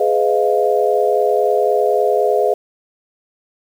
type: chord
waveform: sine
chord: F half-diminished seventh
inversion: first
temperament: just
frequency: 419.1 / 502.9 / 628.6 / 698.5 Hz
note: Ab4 / Cb5 / Eb5 / F5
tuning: +16 / +31 / +18 / 0 cents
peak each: -16 / -18 / -19 / -19 dBFS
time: 0-2.54 s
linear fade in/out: 5 ms
effects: 7-bit